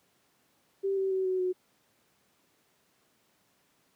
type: tone with pitch steps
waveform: sine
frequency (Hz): 390.9 / 384.6 / 378.5 / 372.4 / 366.4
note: G4 / G4 / F#4 / F#4 / F#4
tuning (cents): -5 / -33 / +39 / +11 / -17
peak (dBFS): -26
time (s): 0.83-1.53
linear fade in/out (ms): 20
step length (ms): 140
effects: pink hiss -69 dBFS RMS until 3.95 s + high-pass 150 Hz 12 dB/octave